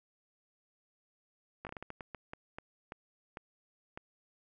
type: slowing click train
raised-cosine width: 0.5 ms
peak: -27 dBFS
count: 14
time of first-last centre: 1.65-3.975 s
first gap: 18 ms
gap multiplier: 1.34
effects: none